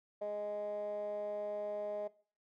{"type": "tone with band-pass filter", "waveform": "15% pulse", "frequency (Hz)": 207.7, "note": "G#3", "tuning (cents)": 0, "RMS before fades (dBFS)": -39, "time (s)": [0.21, 2.08], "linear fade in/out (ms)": 10, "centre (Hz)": 580, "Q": 7.1, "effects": ["noise-tail reverb RT60 0.4 s tail -19 dB re dry"]}